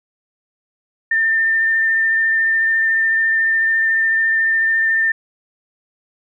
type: tone with vibrato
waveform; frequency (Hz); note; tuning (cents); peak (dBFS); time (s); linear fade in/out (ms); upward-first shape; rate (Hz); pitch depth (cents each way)
sine; 1799; A6; +38; -13; 1.11-5.12; 5; sine; 14; 11
effects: none